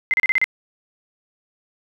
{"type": "tone bursts", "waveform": "sine", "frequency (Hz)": 2072, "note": "C7", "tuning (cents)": -17, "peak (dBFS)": -14, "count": 6, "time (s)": [0.11, 0.442], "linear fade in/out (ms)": 0, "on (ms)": 27, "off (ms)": 34, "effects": []}